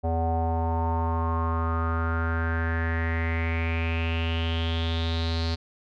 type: tone with low-pass filter sweep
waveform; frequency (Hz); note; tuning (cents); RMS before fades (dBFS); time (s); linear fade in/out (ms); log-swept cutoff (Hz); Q
square; 82.41; E2; 0; -26; 0.03-5.56; 20; 680 to 4400; 6.7
effects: none